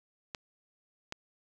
clicks, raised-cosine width 0.2 ms, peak -20 dBFS, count 2, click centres 0.348 / 1.124 s, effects none

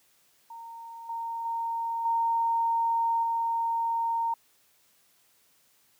sine tone with level steps, 921 Hz, A#5, 21 cents flat, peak -40 / -31 / -28 / -23 / -25 dBFS, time 0.5-4.34 s, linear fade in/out 5 ms, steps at 1.09 / 1.45 / 2.05 / 3.23 s, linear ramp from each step 5 ms, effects white hiss -65 dBFS RMS until 5.99 s + high-pass 80 Hz 12 dB/octave

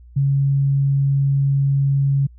sine tone, 138.59 Hz, C#3, in tune, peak -14 dBFS, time 0.16-2.27 s, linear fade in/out 10 ms, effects added 60 Hz sine -41 dBFS peak until 2.38 s

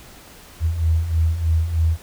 sine beating tone pair, 79 / 82.2 Hz, D#2 / E2, +27 / -4 cents, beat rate 3.2 Hz, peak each -23 / -17 dBFS, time 0.6-1.98 s, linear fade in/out 50 ms, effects pink hiss -44 dBFS RMS until 2.02 s

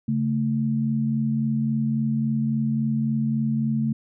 sine tone pair together, 138.59 / 222.2 Hz, C#3 / A3, 0 / +17 cents, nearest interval minor sixth, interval 817 cents, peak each -25 / -22 dBFS, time 0.08-3.93 s, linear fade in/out 5 ms, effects none

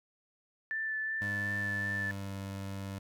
sine tone with vibrato, 1760 Hz, A6, in tune, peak -32 dBFS, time 0.71-2.11 s, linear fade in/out 0 ms, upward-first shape sine, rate 2.7 Hz, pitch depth 12 cents each way
25% pulse tone with pitch glide, 101.6 to 97.86 Hz, G#2 to G2, -38 to -2 cents, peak -34 dBFS, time 1.21-2.99 s, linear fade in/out 10 ms, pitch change -64 cents, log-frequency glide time 1.64-2.32 s
effects none

